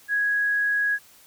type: tone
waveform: sine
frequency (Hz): 1661.2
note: G#6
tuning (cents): 0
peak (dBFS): -20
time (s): 0.08-0.99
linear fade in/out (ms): 50
effects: white hiss -53 dBFS RMS until 1.26 s